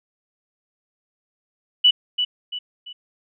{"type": "tone with echo", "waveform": "sine", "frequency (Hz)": 2960, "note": "F#7", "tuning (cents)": 0, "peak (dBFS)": -10, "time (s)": [1.84, 1.91], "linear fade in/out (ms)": 10, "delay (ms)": 340, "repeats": 3, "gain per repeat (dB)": -8, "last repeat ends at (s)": 2.93, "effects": []}